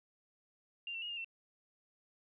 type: tone with pitch steps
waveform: sine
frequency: 2788 / 2701 / 2871 / 2813 / 2695 Hz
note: F7 / E7 / F7 / F7 / E7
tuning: -4 / +42 / +47 / +12 / +38 cents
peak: -39 dBFS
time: 0.87-1.245 s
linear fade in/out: 2 ms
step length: 75 ms
effects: none